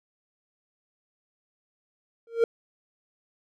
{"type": "tone with exponential growth", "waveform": "triangle", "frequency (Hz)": 461.5, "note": "A#4", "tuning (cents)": -17, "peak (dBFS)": -12, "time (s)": [2.27, 2.44], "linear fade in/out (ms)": 2, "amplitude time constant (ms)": 36, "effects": []}